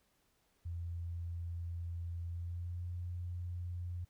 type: tone with pitch glide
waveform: sine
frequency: 85.4 to 88.05 Hz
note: F2 to F2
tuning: -38 to +15 cents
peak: -38 dBFS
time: 0.65-4.05 s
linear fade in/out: 10 ms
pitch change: +53 cents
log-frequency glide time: 2.28-2.83 s
effects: pink hiss -75 dBFS RMS until 4.09 s